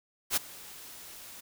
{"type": "noise with ADSR envelope", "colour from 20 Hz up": "white", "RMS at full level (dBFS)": -25, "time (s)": [0.3, 1.41], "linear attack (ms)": 67, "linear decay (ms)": 13, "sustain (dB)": -22, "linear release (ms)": 13, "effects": []}